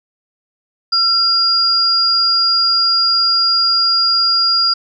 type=tone pair together; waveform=sine; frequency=1358 / 4839 Hz; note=F6 / D#8; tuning=-49 / -49 cents; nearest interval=octave + minor seventh; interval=2200 cents; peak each=-20 / -11 dBFS; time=0.92-4.74 s; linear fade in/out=10 ms; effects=none